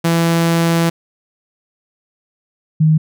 sawtooth / sine tone pair in turn, 167.1 / 156.55 Hz, E3 / D#3, +24 / +11 cents, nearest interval minor second, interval 113 cents, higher first, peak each -8 dBFS, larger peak neither, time 0.04-0.9 / 2.8-2.98 s, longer first, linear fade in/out 10 ms, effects none

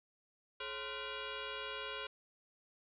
sine tone with frequency modulation, 913 Hz, A#5, 36 cents flat, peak -40 dBFS, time 0.6-2.07 s, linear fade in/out 5 ms, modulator 486 Hz, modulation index 5.3, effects none

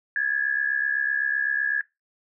sine tone pair together, 1657 / 1724.9 Hz, G#6 / A6, -4 / -35 cents, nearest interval minor second, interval 69 cents, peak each -24 dBFS, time 0.16-1.81 s, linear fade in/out 2 ms, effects noise-tail reverb RT60 0.2 s tail -19 dB re dry

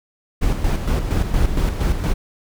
brown noise with tremolo, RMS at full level -17 dBFS, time 0.41-2.14 s, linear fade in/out 20 ms, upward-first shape square, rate 4.3 Hz, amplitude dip 50%, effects none

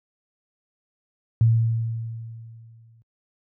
sine tone with exponential decay, 114 Hz, A#2, 38 cents flat, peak -12 dBFS, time 1.41-3.02 s, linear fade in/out 0 ms, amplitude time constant 350 ms, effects high-pass 60 Hz 12 dB/octave

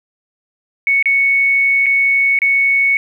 sine tone with dropouts, 2217 Hz, C#7, in tune, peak -10 dBFS, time 0.87-2.97 s, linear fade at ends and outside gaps 1 ms, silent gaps 1.026-1.057 / 1.86-1.865 / 2.389-2.418 s, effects 8-bit

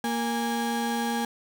35% pulse tone pair together, 233.1 / 822.1 Hz, A#3 / G#5, 0 / -18 cents, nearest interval octave + minor seventh, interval 2182 cents, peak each -26 / -28 dBFS, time 0.04-1.25 s, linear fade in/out 2 ms, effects none

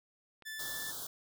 click, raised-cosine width 0.3 ms, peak -39 dBFS, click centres 0.423 s
sawtooth tone, 1753 Hz, A6, 7 cents flat, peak -37 dBFS, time 0.45-0.92 s, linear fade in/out 20 ms
white band-stop noise, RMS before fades -42 dBFS, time 0.59-1.07 s, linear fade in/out 5 ms, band 1600 to 3200 Hz, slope 96 dB/octave
effects none

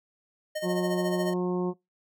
square tone with tremolo, 615 Hz, D#5, 20 cents flat, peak -29 dBFS, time 0.55-1.34 s, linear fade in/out 10 ms, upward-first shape sine, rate 14 Hz, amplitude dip 65%
harmonic tone, 180 Hz, F#3, 47 cents flat, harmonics 1 / 2 / 3 / 4 / 5 / 6, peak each -28 / -28 / -39 / -42 / -40 / -42 dBFS, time 0.62-1.74 s, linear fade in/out 50 ms
effects noise-tail reverb RT60 0.2 s tail -24 dB re dry

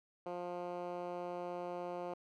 10% pulse tone with band-pass filter, 176.6 Hz, F3, 20 cents sharp, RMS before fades -42 dBFS, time 0.26-2.14 s, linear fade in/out 5 ms, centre 530 Hz, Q 1.1, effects none

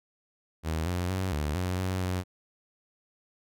sawtooth tone with pitch steps, 80 / 89.1 / 94 / 74.4 / 91.2 / 93.2 / 91.5 Hz, D#2 / F2 / F#2 / D2 / F#2 / F#2 / F#2, +49 / +35 / +28 / +23 / -24 / +13 / -19 cents, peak -24 dBFS, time 0.63-2.24 s, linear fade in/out 50 ms, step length 230 ms, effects none

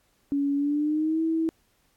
sine tone with pitch glide, 282.1 to 324 Hz, C#4 to E4, +30 to -30 cents, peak -22 dBFS, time 0.32-1.49 s, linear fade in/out 0 ms, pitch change +240 cents, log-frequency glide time 0.56-1.22 s, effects pink hiss -67 dBFS RMS until 1.96 s + AAC 64 kbps

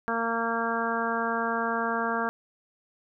harmonic tone, 229.9 Hz, A#3, 24 cents flat, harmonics 1 / 2 / 3 / 4 / 5 / 6 / 7, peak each -33 / -33 / -33 / -33 / -33 / -33 / -33 dBFS, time 0.08-2.29 s, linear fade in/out 0 ms, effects none

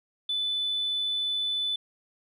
sine tone, 3497 Hz, A7, 11 cents flat, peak -25 dBFS, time 0.29-1.76 s, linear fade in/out 5 ms, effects tanh soft clip ceiling -21 dBFS

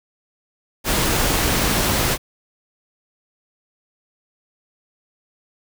pink noise, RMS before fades -19 dBFS, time 0.84-2.18 s, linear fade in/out 50 ms, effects none

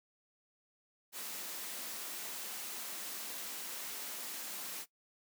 white high-pass noise, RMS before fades -43 dBFS, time 1.12-4.86 s, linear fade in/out 50 ms, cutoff 180 Hz, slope 48 dB/octave, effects noise-tail reverb RT60 0.1 s tail -18 dB re dry

